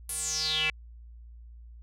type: tone with band-pass filter sweep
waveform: square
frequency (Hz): 155.56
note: D#3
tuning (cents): 0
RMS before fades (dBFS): -30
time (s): 0.09-0.7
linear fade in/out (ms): 2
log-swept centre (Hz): 11000 to 2400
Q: 7.7
effects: added 58 Hz sine -45 dBFS peak until 1.82 s